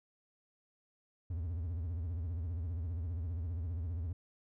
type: tone with vibrato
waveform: triangle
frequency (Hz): 84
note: E2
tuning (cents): +33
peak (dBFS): -33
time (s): 1.3-4.13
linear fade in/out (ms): 5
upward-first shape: triangle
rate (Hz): 15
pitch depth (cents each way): 210
effects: none